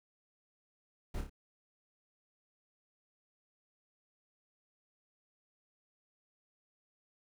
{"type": "noise with echo", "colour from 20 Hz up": "brown", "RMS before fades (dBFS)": -38, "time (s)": [1.14, 1.21], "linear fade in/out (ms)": 5, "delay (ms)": 29, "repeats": 3, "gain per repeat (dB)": -5, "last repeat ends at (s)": 1.297, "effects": []}